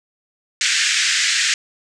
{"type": "band-pass noise", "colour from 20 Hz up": "pink", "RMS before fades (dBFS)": -18, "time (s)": [0.61, 1.54], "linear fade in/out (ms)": 2, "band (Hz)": [1600, 7900], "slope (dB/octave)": 48, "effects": []}